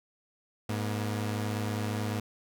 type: tone pair together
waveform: sawtooth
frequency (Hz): 105.2 / 239.4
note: G#2 / A#3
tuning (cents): +23 / +46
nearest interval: octave + major second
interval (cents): 1423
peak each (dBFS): -27 / -32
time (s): 0.69-2.2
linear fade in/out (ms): 5
effects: none